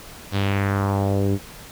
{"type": "tone with low-pass filter sweep", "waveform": "sawtooth", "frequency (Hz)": 99.1, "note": "G2", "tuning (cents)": 19, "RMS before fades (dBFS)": -21, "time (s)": [0.31, 1.39], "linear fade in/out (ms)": 50, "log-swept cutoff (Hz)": [4200, 320], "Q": 2.3, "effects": ["pink hiss -41 dBFS RMS until 1.71 s"]}